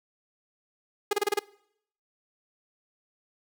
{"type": "tone bursts", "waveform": "sawtooth", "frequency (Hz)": 412.4, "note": "G#4", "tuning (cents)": -12, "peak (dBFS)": -18, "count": 6, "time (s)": [1.11, 1.392], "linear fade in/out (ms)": 5, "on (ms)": 22, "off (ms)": 30, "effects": ["noise-tail reverb RT60 0.7 s tail -22 dB re dry"]}